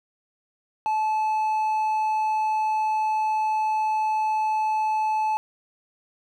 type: tone with hard clipping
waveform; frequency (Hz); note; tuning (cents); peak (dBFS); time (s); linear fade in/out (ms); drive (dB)
sine; 866; A5; -28; -22; 0.86-5.37; 0; 3
effects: none